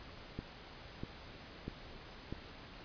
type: click train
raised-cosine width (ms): 3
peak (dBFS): -27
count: 4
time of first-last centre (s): 0.39-2.325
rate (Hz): 1.55
effects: pink hiss -52 dBFS RMS until 2.84 s + resampled to 11025 Hz